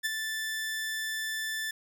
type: tone with ADSR envelope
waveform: sawtooth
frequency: 1760 Hz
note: A6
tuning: in tune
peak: -22 dBFS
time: 0.03-1.71 s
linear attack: 26 ms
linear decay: 20 ms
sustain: -6 dB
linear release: 4 ms
effects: none